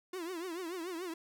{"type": "tone with vibrato", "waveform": "45% pulse", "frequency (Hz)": 349.2, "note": "F4", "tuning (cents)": 0, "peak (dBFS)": -38, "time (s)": [0.13, 1.14], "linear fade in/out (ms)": 5, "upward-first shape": "triangle", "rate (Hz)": 6.9, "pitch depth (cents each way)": 170, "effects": []}